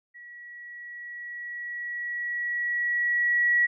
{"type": "tone with level ramp", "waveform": "sine", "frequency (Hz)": 1926, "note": "B6", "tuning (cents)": -44, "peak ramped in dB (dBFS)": [-43, -18], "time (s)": [0.14, 3.67], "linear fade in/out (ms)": 20, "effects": []}